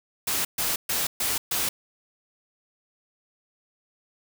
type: noise bursts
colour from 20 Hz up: white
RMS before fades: -26 dBFS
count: 5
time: 0.27-1.69 s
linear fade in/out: 5 ms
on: 180 ms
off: 130 ms
effects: none